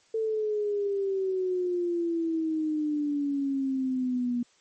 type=exponential sweep; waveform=sine; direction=down; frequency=447.2 to 240 Hz; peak=-25 dBFS; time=0.14-4.43 s; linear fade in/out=5 ms; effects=white hiss -63 dBFS RMS until 4.6 s + MP3 32 kbps